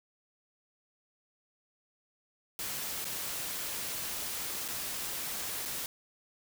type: noise with dropouts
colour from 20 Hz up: white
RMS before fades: -37 dBFS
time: 2.59-5.86 s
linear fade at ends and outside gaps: 1 ms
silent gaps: 3.045-3.052 / 4.68-4.685 / 5.653-5.657 s
effects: none